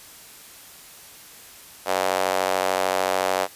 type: tone with high-pass filter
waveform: square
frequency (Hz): 46.75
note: F#1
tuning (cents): +19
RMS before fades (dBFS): -23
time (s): 1.85-3.48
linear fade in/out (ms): 50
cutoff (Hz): 630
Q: 2.2
effects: white hiss -45 dBFS RMS until 3.55 s + resampled to 32000 Hz